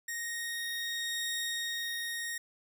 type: tone pair together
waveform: sawtooth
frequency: 1864.7 / 3729 Hz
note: A#6 / A#7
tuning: 0 / 0 cents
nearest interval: octave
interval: 1200 cents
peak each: -32 / -36 dBFS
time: 0.08-2.38 s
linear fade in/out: 5 ms
effects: none